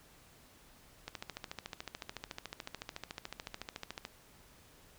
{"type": "click train", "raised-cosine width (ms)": 0.2, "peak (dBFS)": -23, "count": 42, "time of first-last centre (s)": [1.08, 4.051], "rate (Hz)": 13.8, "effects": ["pink hiss -61 dBFS RMS until 4.98 s"]}